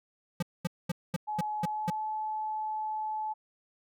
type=tone bursts; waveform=square; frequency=174.1 Hz; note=F3; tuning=5 cents flat; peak=-28 dBFS; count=7; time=0.4-1.902 s; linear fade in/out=5 ms; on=26 ms; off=220 ms
type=tone with pitch glide; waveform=sine; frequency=849 to 862.8 Hz; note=G#5 to A5; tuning=+38 to -34 cents; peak=-31 dBFS; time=1.27-3.34 s; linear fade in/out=20 ms; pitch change=+28 cents; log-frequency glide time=1.64-1.94 s
effects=none